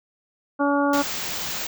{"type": "harmonic tone", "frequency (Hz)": 284.4, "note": "C#4", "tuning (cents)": 45, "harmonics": [1, 2, 3, 4, 5], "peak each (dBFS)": [-21, -24, -26, -27, -28], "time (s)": [0.59, 1.03], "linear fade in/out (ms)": 20}
{"type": "band-stop noise", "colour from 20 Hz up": "white", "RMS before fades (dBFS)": -29, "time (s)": [0.93, 1.67], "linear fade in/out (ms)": 5, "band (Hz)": [7700, 15000], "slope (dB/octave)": 96}
{"effects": []}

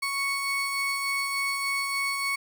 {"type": "tone pair together", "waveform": "35% pulse", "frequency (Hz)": [1106.8, 2217], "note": ["C#6", "C#7"], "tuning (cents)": [-3, 0], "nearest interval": "octave", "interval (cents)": 1203, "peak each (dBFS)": [-30, -26], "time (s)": [0.02, 2.36], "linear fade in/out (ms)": 10, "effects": []}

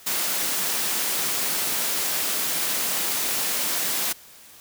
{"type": "high-pass noise", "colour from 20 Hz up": "white", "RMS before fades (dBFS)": -25, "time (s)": [0.06, 4.13], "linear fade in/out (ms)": 10, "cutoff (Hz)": 150, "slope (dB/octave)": 24, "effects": ["white hiss -48 dBFS RMS until 4.6 s"]}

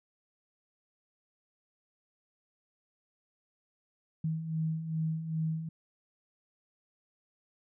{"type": "beating tone pair", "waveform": "sine", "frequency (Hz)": [157.7, 160.2], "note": ["D#3", "E3"], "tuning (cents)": [24, -49], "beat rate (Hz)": 2.5, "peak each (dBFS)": [-38, -31], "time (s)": [4.24, 5.69], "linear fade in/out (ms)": 5, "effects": []}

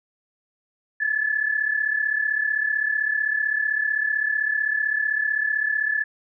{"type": "tone pair together", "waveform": "sine", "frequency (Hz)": [1700, 1735.7], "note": ["G#6", "A6"], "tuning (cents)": [40, -24], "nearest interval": "unison", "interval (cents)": 36, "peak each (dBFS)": [-25, -22], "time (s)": [1, 6.04], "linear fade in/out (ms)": 10, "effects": []}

